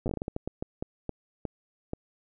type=slowing click train; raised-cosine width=2 ms; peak=-18 dBFS; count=16; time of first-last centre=0.06-1.934 s; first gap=8 ms; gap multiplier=1.34; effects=none